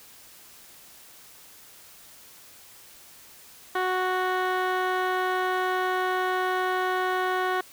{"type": "tone with low-pass filter", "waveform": "15% pulse", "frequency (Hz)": 369.4, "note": "F#4", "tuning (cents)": -3, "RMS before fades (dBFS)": -26, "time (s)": [3.75, 7.61], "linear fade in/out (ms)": 5, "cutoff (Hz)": 2300, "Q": 1.5, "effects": ["white hiss -50 dBFS RMS until 7.72 s"]}